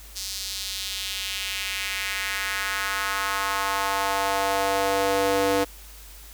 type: tone with high-pass filter sweep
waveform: square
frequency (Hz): 98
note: G2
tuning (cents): 0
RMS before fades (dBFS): -26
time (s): 0.15-5.65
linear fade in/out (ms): 20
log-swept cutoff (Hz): 5000 to 410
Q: 1.9
effects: added 50 Hz sine -44 dBFS peak until 6.33 s + white hiss -47 dBFS RMS until 6.33 s